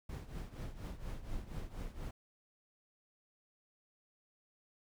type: noise with tremolo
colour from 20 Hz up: brown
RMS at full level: -40 dBFS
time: 0.09-2.11 s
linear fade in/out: 5 ms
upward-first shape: triangle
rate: 4.2 Hz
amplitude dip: 80%
effects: none